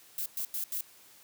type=noise bursts at uneven times; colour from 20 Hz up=violet; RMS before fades=-34 dBFS; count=4; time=0.18-0.26 / 0.37-0.45 / 0.54-0.64 / 0.72-0.81 s; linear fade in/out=2 ms; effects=white hiss -57 dBFS RMS until 1.23 s + high-pass 100 Hz 12 dB/octave